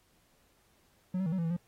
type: tone with pitch steps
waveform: triangle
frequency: 183.5 / 190.6 / 160.4 / 188.6 / 167.7 / 164.1 / 174.5 Hz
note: F#3 / G3 / E3 / F#3 / E3 / E3 / F3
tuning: -14 / -48 / -47 / +33 / +30 / -8 / -1 cents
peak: -27 dBFS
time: 1.14-1.567 s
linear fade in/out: 5 ms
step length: 61 ms
effects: pink hiss -69 dBFS RMS until 1.67 s + AAC 48 kbps